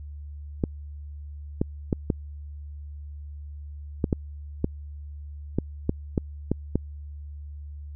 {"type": "clicks", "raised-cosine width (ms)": 3, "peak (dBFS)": -9, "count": 12, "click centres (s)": [0.638, 1.615, 1.928, 2.102, 4.042, 4.128, 4.644, 5.586, 5.894, 6.178, 6.516, 6.756], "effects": ["added 73 Hz sine -36 dBFS peak until 7.95 s"]}